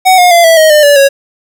square tone with pitch steps, 748 / 716.3 / 685.9 / 656.8 / 629 / 602.3 / 576.8 / 552.3 Hz, F#5 / F5 / F5 / E5 / D#5 / D5 / D5 / C#5, +19 / +44 / -31 / -6 / +19 / +44 / -31 / -6 cents, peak -3 dBFS, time 0.05-1.09 s, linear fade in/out 20 ms, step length 130 ms, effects 7-bit

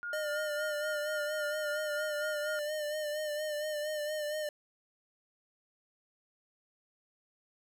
sine tone with tremolo, 1423 Hz, F6, 32 cents sharp, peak -35 dBFS, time 0.03-2.59 s, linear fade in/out 0 ms, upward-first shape sine, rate 3.7 Hz, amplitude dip 50%
square tone with vibrato, 604 Hz, D5, 48 cents sharp, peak -34 dBFS, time 0.13-4.49 s, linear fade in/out 2 ms, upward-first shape sine, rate 4.3 Hz, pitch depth 40 cents each way
effects none

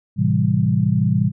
sine chord, A minor seventh, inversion none, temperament equal, 110 / 130.81 / 164.81 / 196 Hz, A2 / C3 / E3 / G3, 0 / 0 / 0 / 0 cents, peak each -20 dBFS, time 0.16-1.32 s, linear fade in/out 50 ms, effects none

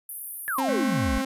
white high-pass noise, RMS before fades -33 dBFS, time 0.09-0.6 s, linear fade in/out 2 ms, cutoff 9600 Hz, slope 96 dB/octave
sine exponential sweep, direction down, 1760 to 48.99 Hz, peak -25 dBFS, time 0.48-1.18 s, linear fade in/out 0 ms
sawtooth tone, 266.3 Hz, C4, 31 cents sharp, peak -22 dBFS, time 0.58-1.25 s, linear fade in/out 5 ms
harmonic tone, 218.7 Hz, A3, 10 cents flat, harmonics 1 / 3 / 5 / 7 / 9 / 10, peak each -29 / -46 / -37 / -37 / -43 / -42 dBFS, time 0.68-1.22 s, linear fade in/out 10 ms
effects resampled to 32000 Hz

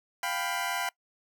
20% pulse tone cluster, 703 / 787 / 993 Hz, F5 / G5 / B5, +11 / +7 / +9 cents, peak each -29 dBFS, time 0.23-0.89 s, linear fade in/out 2 ms, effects noise-tail reverb RT60 0.1 s tail -23 dB re dry

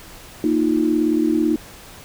sine chord, Bb suspended fourth, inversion none, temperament equal, 233.1 / 311.1 / 349.2 Hz, Bb3 / Eb4 / F4, 0 / 0 / 0 cents, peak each -22 / -17 / -22 dBFS, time 0.44-1.56 s, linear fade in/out 2 ms, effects pink hiss -41 dBFS RMS until 2.04 s

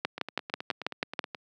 two click trains, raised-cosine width 0.3 ms, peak -11 / -20 dBFS, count 8 / 12, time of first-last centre 0.05-1.192 / 0.18-1.348 s, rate 6.13 / 9.42 Hz, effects high-pass 200 Hz 12 dB/octave

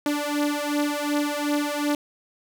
sawtooth beating tone pair, 291.6 / 294.3 Hz, D4 / D4, -12 / +4 cents, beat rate 2.7 Hz, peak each -22 dBFS, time 0.06-1.95 s, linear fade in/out 2 ms, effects none

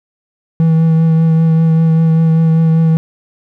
triangle tone with vibrato, 162.1 Hz, E3, 29 cents flat, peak -5 dBFS, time 0.6-2.97 s, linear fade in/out 0 ms, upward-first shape triangle, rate 5.1 Hz, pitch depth 19 cents each way, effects none

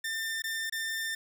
sawtooth tone with dropouts, 1796 Hz, A6, 35 cents sharp, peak -28 dBFS, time 0.04-1.15 s, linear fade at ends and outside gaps 5 ms, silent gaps 0.421-0.439 / 0.698-0.723 s, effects none

